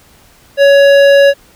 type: tone with hard clipping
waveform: sine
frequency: 560 Hz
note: C#5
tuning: 18 cents sharp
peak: -5 dBFS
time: 0.57-1.34 s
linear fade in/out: 50 ms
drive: 13 dB
effects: pink hiss -45 dBFS RMS until 1.55 s